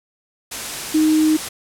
sine tone in noise, 311.1 Hz, D#4, in tune, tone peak -12 dBFS, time 0.94-1.37 s, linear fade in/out 10 ms, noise white, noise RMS -27 dBFS, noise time 0.51-1.49 s, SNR +12 dB, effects low-pass 11000 Hz 12 dB/octave

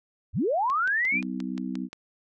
sine linear sweep, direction up, 48.82 to 2478 Hz, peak -22 dBFS, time 0.33-1.22 s, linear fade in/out 50 ms
click train, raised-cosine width 0.2 ms, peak -23 dBFS, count 8, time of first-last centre 0.7-1.93 s, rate 5.69 Hz
harmonic tone, 63.4 Hz, B1, 46 cents sharp, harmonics 3 / 4 / 5, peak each -33 / -32 / -37 dBFS, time 1.11-1.89 s, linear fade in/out 50 ms
effects none

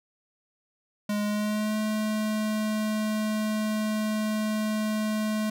square tone with pitch glide, 207.7 to 214.9 Hz, G#3 to A3, 0 to -41 cents, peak -26 dBFS, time 1.09-5.5 s, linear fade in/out 5 ms, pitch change +59 cents, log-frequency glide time 1.23-1.77 s, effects none

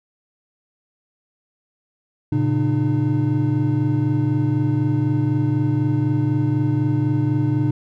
triangle tone cluster, 115.5 / 139.5 / 302.4 Hz, A#2 / C#3 / D#4, -16 / +11 / -49 cents, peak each -19 dBFS, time 2.32-7.71 s, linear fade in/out 5 ms, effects none

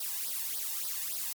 blue noise with flanger, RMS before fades -35 dBFS, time 0-1.33 s, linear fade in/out 5 ms, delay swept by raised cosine 0.2 to 1.14 ms, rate 3.5 Hz, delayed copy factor +0.85, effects MP3 96 kbps

